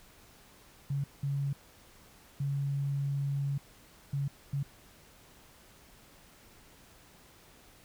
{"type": "tone bursts at uneven times", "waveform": "sine", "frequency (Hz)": 140, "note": "C#3", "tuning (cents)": 18, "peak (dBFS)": -29, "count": 5, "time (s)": [[0.9, 1.04], [1.23, 1.53], [2.4, 3.58], [4.13, 4.28], [4.53, 4.63]], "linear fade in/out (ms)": 5, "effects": ["pink hiss -58 dBFS RMS until 7.84 s"]}